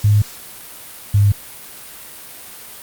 sine tone pair in turn, 104.1 / 101.43 Hz, G#2 / G#2, +5 / -40 cents, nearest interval unison, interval 45 cents, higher first, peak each -9 dBFS, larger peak neither, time 0.04-0.22 / 1.14-1.32 s, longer neither, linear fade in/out 5 ms, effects white hiss -36 dBFS RMS until 2.82 s + Opus 48 kbps

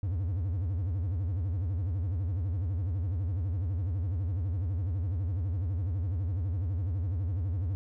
triangle tone with vibrato, 90.3 Hz, F#2, 42 cents flat, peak -26 dBFS, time 0.03-7.75 s, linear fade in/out 0 ms, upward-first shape sine, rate 12 Hz, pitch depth 240 cents each way, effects none

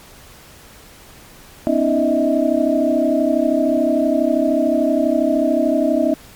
sine tone cluster, 252.5 / 284.3 / 318.4 / 616 / 649 Hz, B3 / C#4 / D#4 / D#5 / E5, +39 / +44 / +40 / -17 / -27 cents, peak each -20 dBFS, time 1.67-6.14 s, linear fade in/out 0 ms, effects pink hiss -43 dBFS RMS until 6.35 s + MP3 96 kbps

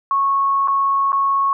sine tone with dropouts, 1101 Hz, C#6, 12 cents flat, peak -14 dBFS, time 0.11-1.53 s, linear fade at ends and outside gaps 1 ms, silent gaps 0.675-0.682 / 1.12-1.129 s, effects none

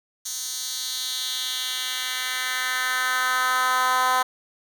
10% pulse tone with high-pass filter sweep, 255.2 Hz, C4, 43 cents flat, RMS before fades -25 dBFS, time 0.25-4.23 s, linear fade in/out 10 ms, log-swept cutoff 5800 to 920 Hz, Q 2.1, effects none

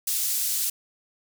pink high-pass noise, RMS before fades -26 dBFS, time 0.07-0.7 s, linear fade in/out 5 ms, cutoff 6900 Hz, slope 12 dB/octave, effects none

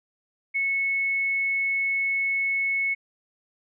sine tone, 2200 Hz, C#7, 14 cents flat, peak -22 dBFS, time 0.54-2.95 s, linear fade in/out 20 ms, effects none

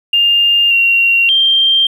triangle tone with pitch steps, 2807 / 2753 / 3169 Hz, F7 / F7 / G7, +8 / -25 / +18 cents, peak -4 dBFS, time 0.13-1.87 s, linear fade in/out 5 ms, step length 580 ms, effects tanh soft clip ceiling -6 dBFS

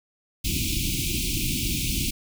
pink band-stop noise, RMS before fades -26 dBFS, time 0.44-2.11 s, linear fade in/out 10 ms, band 350 to 2300 Hz, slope 96 dB/octave, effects none

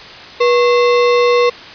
sine tone with sample-and-hold, 485.1 Hz, B4, 31 cents flat, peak -8 dBFS, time 0.4-1.5 s, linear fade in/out 10 ms, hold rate 1575 Hz, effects white hiss -33 dBFS RMS until 1.74 s + resampled to 11025 Hz

